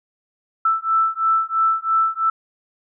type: beating tone pair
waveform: sine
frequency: 1322 / 1325 Hz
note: E6 / E6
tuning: +5 / +9 cents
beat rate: 3 Hz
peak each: -19 dBFS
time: 0.65-2.3 s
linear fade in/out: 5 ms
effects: none